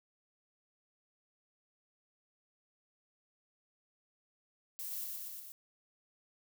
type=noise with echo; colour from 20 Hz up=violet; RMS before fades=-42 dBFS; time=4.79-5.04 s; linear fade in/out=0 ms; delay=120 ms; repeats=4; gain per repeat=-2 dB; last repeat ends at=5.52 s; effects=none